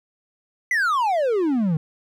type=exponential sweep; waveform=triangle; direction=down; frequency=2051 to 149.6 Hz; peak=-16 dBFS; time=0.71-1.77 s; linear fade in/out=2 ms; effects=none